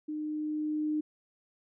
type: tone with level ramp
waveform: sine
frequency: 304.6 Hz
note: D#4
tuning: 37 cents flat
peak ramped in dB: -33 to -27 dBFS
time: 0.08-1.01 s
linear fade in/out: 10 ms
effects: none